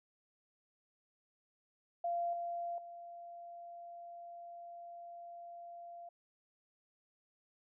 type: tone with level steps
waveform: sine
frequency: 690 Hz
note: F5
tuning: 21 cents flat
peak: -33 / -37 / -47 dBFS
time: 2.04-6.09 s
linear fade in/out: 5 ms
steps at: 2.33 / 2.78 s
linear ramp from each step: 2 ms
effects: none